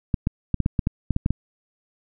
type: clicks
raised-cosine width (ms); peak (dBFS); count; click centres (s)
5; -8; 11; 0.142 / 0.271 / 0.543 / 0.603 / 0.661 / 0.792 / 0.871 / 1.107 / 1.164 / 1.261 / 1.306
effects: none